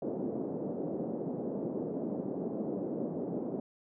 pink band-pass noise, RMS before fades -36 dBFS, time 0.02-3.6 s, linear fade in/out 2 ms, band 190 to 540 Hz, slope 24 dB/octave, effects none

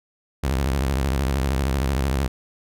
sawtooth tone with vibrato, 67.2 Hz, C2, 47 cents sharp, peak -16 dBFS, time 0.43-2.28 s, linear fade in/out 10 ms, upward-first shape square, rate 13 Hz, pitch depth 130 cents each way, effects none

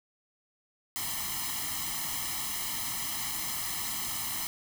white noise with comb filter, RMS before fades -34 dBFS, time 0.96-4.47 s, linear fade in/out 0 ms, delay 0.98 ms, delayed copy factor +1, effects none

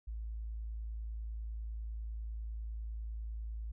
sine tone, 55 Hz, A1, in tune, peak -38 dBFS, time 0.07-3.72 s, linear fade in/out 10 ms, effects none

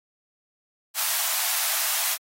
white high-pass noise, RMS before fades -25 dBFS, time 0.94-2.18 s, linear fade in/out 50 ms, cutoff 620 Hz, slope 96 dB/octave, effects AAC 48 kbps

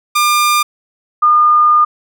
sawtooth / sine tone pair in turn, 1200 / 1214.6 Hz, D6 / D#6, +37 / -42 cents, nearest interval unison, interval 21 cents, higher second, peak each -6 dBFS, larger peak neither, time 0.15-0.63 / 1.22-1.85 s, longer second, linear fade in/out 10 ms, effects none

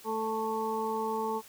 harmonic tone, 220.6 Hz, A3, 5 cents sharp, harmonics 1 / 2 / 4 / 5, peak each -38 / -33 / -33 / -38 dBFS, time 0.04-1.42 s, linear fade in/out 50 ms, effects white hiss -53 dBFS RMS until 1.48 s + high-pass 60 Hz 12 dB/octave

